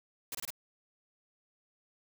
white noise bursts, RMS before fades -39 dBFS, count 4, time 0.32-0.504 s, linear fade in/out 2 ms, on 28 ms, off 24 ms, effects none

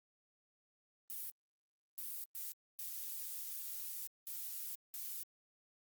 violet noise bursts at uneven times, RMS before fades -44 dBFS, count 6, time 1.1-1.3 / 1.98-2.24 / 2.35-2.52 / 2.79-4.07 / 4.27-4.75 / 4.94-5.23 s, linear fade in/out 0 ms, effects Opus 32 kbps

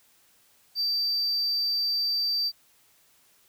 triangle tone, 4659 Hz, D8, 15 cents flat, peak -22 dBFS, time 0.75-2.52 s, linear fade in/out 50 ms, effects tanh soft clip ceiling -18 dBFS + white hiss -62 dBFS RMS until 3.48 s

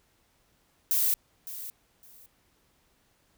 violet noise with echo, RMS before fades -25 dBFS, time 0.91-1.14 s, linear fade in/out 0 ms, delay 560 ms, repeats 2, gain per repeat -14 dB, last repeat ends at 2.26 s, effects pink hiss -68 dBFS RMS until 3.37 s

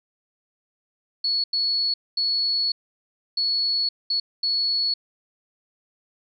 sine tone bursts at uneven times, 4391 Hz, C#8, 17 cents flat, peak -20 dBFS, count 6, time 1.24-1.44 / 1.53-1.94 / 2.17-2.72 / 3.37-3.89 / 4.1-4.2 / 4.43-4.94 s, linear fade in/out 5 ms, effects none

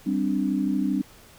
sine chord, G suspended fourth, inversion none, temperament just, 196 / 261.3 / 294 Hz, G3 / C4 / D4, 0 / -2 / +2 cents, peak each -26 dBFS, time 0.06-1.02 s, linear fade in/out 10 ms, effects pink hiss -51 dBFS RMS until 1.38 s

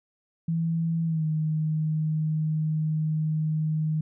sine tone with pitch glide, 164.81 to 155.74 Hz, E3 to D#3, 0 to +2 cents, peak -23 dBFS, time 0.48-4.01 s, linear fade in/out 5 ms, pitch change -98 cents, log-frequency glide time 1.05-1.25 s, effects none

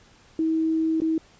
sine tone with dropouts, 321 Hz, E4, 46 cents flat, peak -20 dBFS, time 0.39-1.18 s, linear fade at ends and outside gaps 2 ms, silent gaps 1.003-1.018 s, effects pink hiss -55 dBFS RMS until 1.39 s + resampled to 16000 Hz

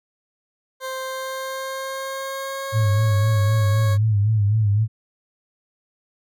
20% pulse tone with pitch glide, 523.3 to 550 Hz, C5 to C#5, 0 to -14 cents, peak -22 dBFS, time 0.8-3.98 s, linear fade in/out 50 ms, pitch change +86 cents, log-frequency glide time 1.04-3.14 s
sine tone with vibrato, 105.7 Hz, G#2, 31 cents sharp, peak -15 dBFS, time 2.72-4.88 s, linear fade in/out 50 ms, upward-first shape sine, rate 3.9 Hz, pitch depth 85 cents each way
effects none

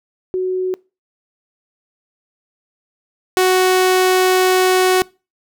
sine / sawtooth tone pair in turn, 370.6 / 370.6 Hz, F#4 / F#4, +3 / +3 cents, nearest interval unison, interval 0 cents, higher neither, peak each -16 / -7 dBFS, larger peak second, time 0.34-0.74 / 3.37-5.02 s, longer second, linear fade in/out 0 ms, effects noise-tail reverb RT60 0.3 s tail -24 dB re dry

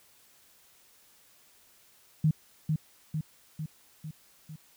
sine tone with echo, 155.56 Hz, D#3, in tune, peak -20 dBFS, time 2.24-2.31 s, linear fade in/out 5 ms, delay 450 ms, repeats 5, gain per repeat -4 dB, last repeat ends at 4.56 s, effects white hiss -61 dBFS RMS until 4.76 s

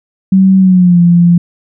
sine tone with pitch glide, 190.7 to 172.86 Hz, G3 to F3, -47 to -17 cents, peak -3 dBFS, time 0.32-1.38 s, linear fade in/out 5 ms, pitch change -170 cents, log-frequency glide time 0.58-1 s, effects none

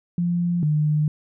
sine tone pair in turn, 173.8 / 151.28 Hz, F3 / D#3, -8 / -48 cents, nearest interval major second, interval 240 cents, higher first, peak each -19 / -17 dBFS, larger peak second, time 0.18-0.63 / 0.63-1.08 s, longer neither, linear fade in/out 2 ms, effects none

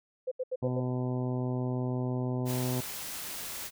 sine tone bursts, 511 Hz, C5, 41 cents flat, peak -29 dBFS, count 5, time 0.27-0.803 s, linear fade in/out 10 ms, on 45 ms, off 77 ms
harmonic tone, 126 Hz, B2, 35 cents sharp, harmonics 1 / 2 / 3 / 4 / 5 / 6 / 7 / 8, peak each -31 / -34 / -38 / -43 / -43 / -48 / -47 / -51 dBFS, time 0.62-2.81 s, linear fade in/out 10 ms
white noise, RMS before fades -39 dBFS, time 2.45-3.71 s, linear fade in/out 50 ms
effects none

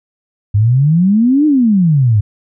sine exponential two-way sweep, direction up then down, 98.6 to 311.1 to 98.6 Hz, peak -7 dBFS, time 0.54-2.21 s, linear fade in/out 10 ms, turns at 1.46 s, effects none

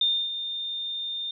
sine tone with ADSR envelope, 3623 Hz, A7, 50 cents sharp, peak -19 dBFS, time 0.01-1.31 s, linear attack 3 ms, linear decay 280 ms, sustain -10 dB, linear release 3 ms, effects none

